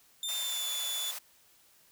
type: tone with pitch glide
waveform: sawtooth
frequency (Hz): 3590 to 3476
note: A7 to A7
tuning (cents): +34 to -22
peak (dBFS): -30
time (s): 0.23-1.11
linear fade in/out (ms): 2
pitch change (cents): -56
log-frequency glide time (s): 0.35-0.69
type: high-pass noise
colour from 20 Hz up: white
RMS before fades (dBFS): -40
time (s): 0.28-1.19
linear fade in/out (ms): 10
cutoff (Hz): 510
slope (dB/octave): 96
effects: white hiss -63 dBFS RMS until 1.91 s